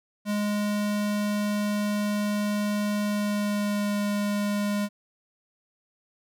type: tone with pitch glide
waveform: square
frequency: 207.3 to 205.2 Hz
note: G#3 to G#3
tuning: -3 to -21 cents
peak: -25 dBFS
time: 0.25-4.89 s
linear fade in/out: 50 ms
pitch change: -18 cents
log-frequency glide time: 3.03-3.97 s
effects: none